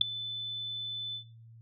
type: tone with ADSR envelope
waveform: sine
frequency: 3511 Hz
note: A7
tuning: 4 cents flat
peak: -14 dBFS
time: 0.01-1.24 s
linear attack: 4 ms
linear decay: 5 ms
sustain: -21 dB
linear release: 93 ms
effects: noise-tail reverb RT60 0.5 s tail -22 dB re dry + added 114 Hz sine -50 dBFS peak until 1.61 s